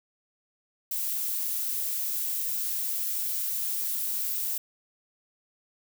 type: noise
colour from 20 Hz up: violet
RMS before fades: -30 dBFS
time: 0.91-4.58 s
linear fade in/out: 5 ms
effects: none